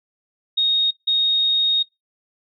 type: tone pair in turn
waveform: sine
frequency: 3729 / 3729 Hz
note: A#7 / A#7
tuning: 0 / 0 cents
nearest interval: unison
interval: 0 cents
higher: neither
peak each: -15 dBFS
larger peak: neither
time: 0.57-0.91 / 1.07-1.83 s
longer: second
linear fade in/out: 10 ms
effects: noise-tail reverb RT60 0.2 s tail -26 dB re dry